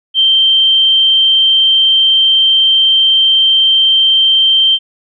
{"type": "tone", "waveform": "sine", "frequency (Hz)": 3136, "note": "G7", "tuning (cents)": 0, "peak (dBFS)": -6, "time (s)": [0.14, 4.79], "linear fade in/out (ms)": 50, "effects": []}